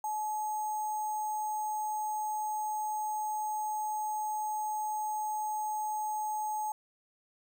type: tone with sample-and-hold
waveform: sine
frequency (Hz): 854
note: G#5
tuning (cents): +48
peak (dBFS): -31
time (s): 0.04-6.72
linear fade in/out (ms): 2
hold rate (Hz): 7350
effects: none